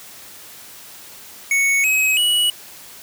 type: tone with pitch steps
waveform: square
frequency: 2217 / 2547 / 2925 Hz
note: C#7 / D#7 / F#7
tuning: 0 / +40 / -21 cents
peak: -15 dBFS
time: 1.51-2.5 s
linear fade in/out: 2 ms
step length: 330 ms
effects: white hiss -40 dBFS RMS until 3.02 s + high-pass 60 Hz 12 dB/octave